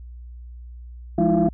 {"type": "tone cluster", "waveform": "sine", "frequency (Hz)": [170.4, 205.9, 318.2, 343.1, 681], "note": ["F3", "G#3", "D#4", "F4", "F5"], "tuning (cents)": [-42, -15, 39, -31, -44], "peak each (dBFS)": -21, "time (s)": [1.18, 1.49], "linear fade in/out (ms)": 5, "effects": ["tanh soft clip ceiling -9 dBFS", "added 60 Hz sine -36 dBFS peak until 1.53 s"]}